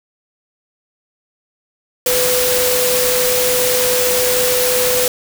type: tone in noise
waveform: sine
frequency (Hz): 500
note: B4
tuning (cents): +21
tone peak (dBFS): -16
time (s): 2.06-5.08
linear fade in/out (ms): 2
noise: white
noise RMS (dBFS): -17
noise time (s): 2.06-5.08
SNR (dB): -2
effects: none